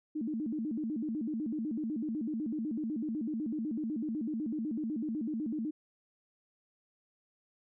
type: tone with vibrato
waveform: sine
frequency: 262.3 Hz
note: C4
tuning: 4 cents sharp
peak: -32 dBFS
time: 0.15-5.71 s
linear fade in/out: 10 ms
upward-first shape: square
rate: 8 Hz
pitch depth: 270 cents each way
effects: none